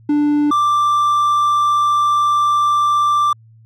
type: tone pair in turn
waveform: triangle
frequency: 294.4 / 1177.6 Hz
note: D4 / D6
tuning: +4 / +4 cents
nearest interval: 2 octaves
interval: 2400 cents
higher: second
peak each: -10 / -10 dBFS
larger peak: neither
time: 0.09-0.51 / 0.51-3.33 s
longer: second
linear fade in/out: 5 ms
effects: added 112 Hz sine -43 dBFS peak until 3.65 s + AAC 64 kbps